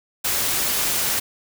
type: noise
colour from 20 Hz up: white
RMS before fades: -22 dBFS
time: 0.24-1.2 s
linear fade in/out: 10 ms
effects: none